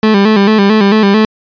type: tone with vibrato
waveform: 30% pulse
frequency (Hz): 207.7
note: G#3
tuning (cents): 0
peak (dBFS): -3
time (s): 0.03-1.25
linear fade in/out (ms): 2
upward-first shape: square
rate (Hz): 4.5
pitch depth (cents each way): 79
effects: resampled to 11025 Hz